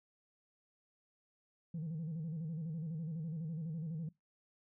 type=tone with vibrato; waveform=sine; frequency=160.8 Hz; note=E3; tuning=43 cents flat; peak=-36 dBFS; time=1.74-4.09 s; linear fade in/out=5 ms; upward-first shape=square; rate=12 Hz; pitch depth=88 cents each way; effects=noise-tail reverb RT60 0.2 s tail -23 dB re dry + tanh soft clip ceiling -36 dBFS